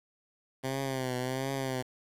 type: tone with vibrato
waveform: 10% pulse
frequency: 130.81 Hz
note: C3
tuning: in tune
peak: -23 dBFS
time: 0.63-1.83 s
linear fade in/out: 20 ms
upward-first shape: triangle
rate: 1.4 Hz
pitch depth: 82 cents each way
effects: resampled to 32000 Hz + 9-bit